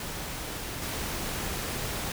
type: noise with level steps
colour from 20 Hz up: pink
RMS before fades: -36 / -33 dBFS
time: 0-2.12 s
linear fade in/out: 2 ms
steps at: 0.82 s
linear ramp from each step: 2 ms
effects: none